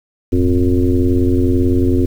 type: tone with frequency modulation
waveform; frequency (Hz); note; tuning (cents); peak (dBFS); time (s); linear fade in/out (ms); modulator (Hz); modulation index
sine; 173.7; F3; -9; -10; 0.32-2.06; 10; 91.4; 2.3
effects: 7-bit